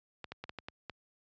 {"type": "clicks", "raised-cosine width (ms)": 0.3, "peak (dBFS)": -25, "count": 7, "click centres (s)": [0.243, 0.32, 0.44, 0.494, 0.587, 0.685, 0.897], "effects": ["high-pass 60 Hz 12 dB/octave", "resampled to 16000 Hz"]}